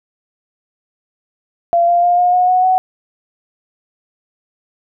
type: tone with pitch steps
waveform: sine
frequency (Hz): 686 / 695.6 / 705.3 / 715.1 / 725.1 / 735.2 / 745.5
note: F5 / F5 / F5 / F5 / F#5 / F#5 / F#5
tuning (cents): -31 / -7 / +17 / +41 / -35 / -11 / +13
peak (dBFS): -9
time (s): 1.73-2.78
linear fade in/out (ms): 0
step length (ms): 150
effects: none